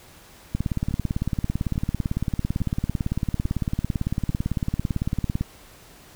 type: two click trains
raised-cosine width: 5 ms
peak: -18 / -11 dBFS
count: 5 / 88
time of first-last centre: 0.91-4.3 / 0.55-5.41 s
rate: 1.18 / 17.9 Hz
effects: pink hiss -49 dBFS RMS until 6.15 s